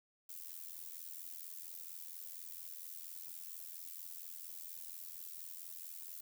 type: noise with amplitude modulation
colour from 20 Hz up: violet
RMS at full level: -45 dBFS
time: 0.29-6.21 s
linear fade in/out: 5 ms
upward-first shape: sine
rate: 84.3 Hz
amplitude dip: 85%
effects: none